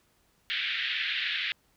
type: band-pass noise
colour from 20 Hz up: white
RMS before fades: -31 dBFS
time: 0.5-1.52 s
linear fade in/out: 0 ms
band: 1600 to 3700 Hz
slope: 48 dB/octave
effects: pink hiss -68 dBFS RMS until 1.76 s